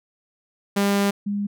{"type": "tone pair in turn", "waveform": ["sawtooth", "sine"], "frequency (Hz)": [200.4, 203.3], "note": ["G3", "G#3"], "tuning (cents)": [38, -37], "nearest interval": "unison", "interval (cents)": 25, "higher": "second", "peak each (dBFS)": [-14, -22], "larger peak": "first", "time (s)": [[0.76, 1.11], [1.26, 1.47]], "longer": "first", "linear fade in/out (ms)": 10, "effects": []}